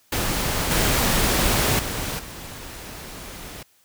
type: noise with level steps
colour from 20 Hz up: pink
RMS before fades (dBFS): -24 / -20 / -28 / -37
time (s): 0.12-3.63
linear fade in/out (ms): 5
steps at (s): 0.71 / 1.79 / 2.19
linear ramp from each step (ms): 2
effects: white hiss -60 dBFS RMS until 3.84 s